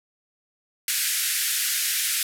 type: band-pass noise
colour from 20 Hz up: white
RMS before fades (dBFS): -25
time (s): 0.88-2.23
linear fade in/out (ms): 2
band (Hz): 1500 to 14000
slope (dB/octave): 48
effects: none